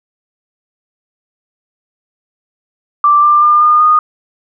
sine tone with pitch steps, 1174.7 / 1188.3 / 1202.2 / 1216.1 / 1230.3 Hz, D6 / D6 / D6 / D#6 / D#6, 0 / +20 / +40 / -40 / -20 cents, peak -5 dBFS, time 3.04-3.99 s, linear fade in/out 2 ms, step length 190 ms, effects none

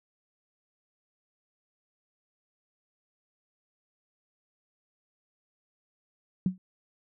sine tone with exponential decay, 185 Hz, F#3, in tune, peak -19 dBFS, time 6.46-6.58 s, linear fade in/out 2 ms, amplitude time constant 26 ms, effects none

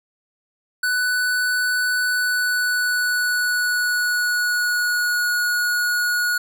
square tone with pitch glide, 1491 to 1452.7 Hz, F#6 to F#6, +13 to -32 cents, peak -19 dBFS, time 0.83-6.38 s, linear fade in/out 5 ms, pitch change -45 cents, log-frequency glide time 2.02-5.29 s, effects none

